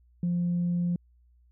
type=tone; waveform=sine; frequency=174.61 Hz; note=F3; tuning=in tune; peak=-23 dBFS; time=0.23-0.96 s; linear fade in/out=2 ms; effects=tanh soft clip ceiling -21 dBFS + added 60 Hz sine -58 dBFS peak until 1.51 s